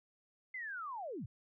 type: linear sweep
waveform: sine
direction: down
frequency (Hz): 2093 to 83.4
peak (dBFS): -40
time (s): 0.54-1.26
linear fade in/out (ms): 5
effects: none